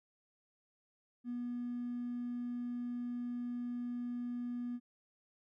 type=tone with hard clipping; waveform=triangle; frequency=242.7 Hz; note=B3; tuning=30 cents flat; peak=-37 dBFS; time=1.24-4.8 s; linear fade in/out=50 ms; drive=3 dB; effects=none